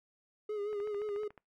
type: tone with vibrato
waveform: triangle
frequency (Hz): 415.6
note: G#4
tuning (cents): +1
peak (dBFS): -32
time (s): 0.49-1.28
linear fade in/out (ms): 5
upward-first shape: sine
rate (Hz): 5.8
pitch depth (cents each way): 50
type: click train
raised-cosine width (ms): 0.5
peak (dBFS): -37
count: 10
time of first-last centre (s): 0.73-1.377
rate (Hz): 13.9
effects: noise-tail reverb RT60 0.2 s tail -24 dB re dry